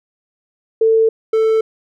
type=tone pair in turn; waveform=sine / triangle; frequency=446.6 / 442.5 Hz; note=A4 / A4; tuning=+26 / +10 cents; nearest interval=unison; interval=16 cents; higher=first; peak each=-9 / -9 dBFS; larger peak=neither; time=0.81-1.09 / 1.33-1.61 s; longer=neither; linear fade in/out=5 ms; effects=none